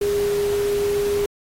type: tone in noise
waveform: sine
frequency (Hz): 407.4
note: G#4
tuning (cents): -33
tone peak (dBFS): -18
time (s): 0.01-1.26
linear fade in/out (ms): 5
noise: pink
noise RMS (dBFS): -33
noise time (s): 0.01-1.26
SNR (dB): +12
effects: AAC 48 kbps